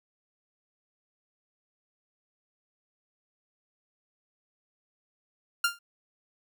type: tone with exponential decay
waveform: sawtooth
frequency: 1396.9 Hz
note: F6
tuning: in tune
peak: -16 dBFS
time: 5.64-5.79 s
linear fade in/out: 5 ms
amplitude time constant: 32 ms
effects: none